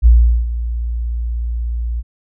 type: tone with ADSR envelope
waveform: sine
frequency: 58.3 Hz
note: A#1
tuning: 1 cent sharp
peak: -3 dBFS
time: 0.02-2.03 s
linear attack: 39 ms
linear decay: 400 ms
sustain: -14 dB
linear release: 40 ms
effects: none